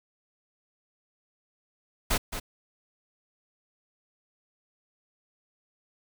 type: noise with echo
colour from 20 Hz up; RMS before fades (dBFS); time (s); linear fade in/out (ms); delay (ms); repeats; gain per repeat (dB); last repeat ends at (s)
pink; -25; 2.1-2.18; 10; 220; 1; -9; 2.4
effects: none